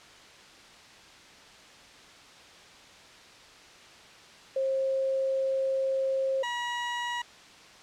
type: tone pair in turn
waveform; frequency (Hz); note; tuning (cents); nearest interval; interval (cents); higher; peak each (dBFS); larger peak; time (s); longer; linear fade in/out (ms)
sine / 20% pulse; 534 / 962.8; C5 / B5; +35 / -44; minor seventh; 1021; second; -25; neither; 4.56-6.43 / 6.43-7.22; first; 5
effects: white hiss -51 dBFS RMS until 7.82 s + low-pass 5000 Hz 12 dB/octave